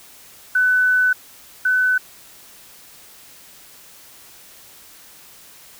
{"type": "tone pair in turn", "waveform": "sine", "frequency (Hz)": [1500, 1506], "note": ["F#6", "F#6"], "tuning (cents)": [23, 30], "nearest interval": "unison", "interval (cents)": 7, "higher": "second", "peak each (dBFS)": [-13, -14], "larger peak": "first", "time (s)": [[0.55, 1.13], [1.65, 1.98]], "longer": "first", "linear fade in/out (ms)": 5, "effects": ["white hiss -45 dBFS RMS until 5.79 s"]}